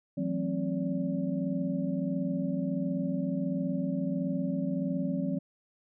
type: tone cluster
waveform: sine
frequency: 163.7 / 185.2 / 219.8 / 266.9 / 575 Hz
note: E3 / F#3 / A3 / C4 / D5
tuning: -12 / +2 / -2 / +35 / -37 cents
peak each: -36 / -32 / -40 / -32 / -39 dBFS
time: 0.17-5.39 s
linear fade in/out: 10 ms
effects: none